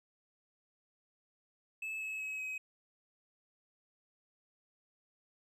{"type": "tone with pitch steps", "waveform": "triangle", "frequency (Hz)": [2607, 2583, 2559, 2536], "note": ["E7", "E7", "D#7", "D#7"], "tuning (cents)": [-20, -36, 48, 32], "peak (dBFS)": -36, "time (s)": [1.82, 2.58], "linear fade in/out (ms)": 5, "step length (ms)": 190, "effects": []}